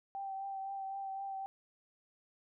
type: tone with vibrato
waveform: sine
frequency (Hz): 780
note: G5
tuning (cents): -9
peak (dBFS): -38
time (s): 0.15-1.46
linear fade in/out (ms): 0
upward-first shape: triangle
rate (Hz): 3.9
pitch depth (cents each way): 24
effects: none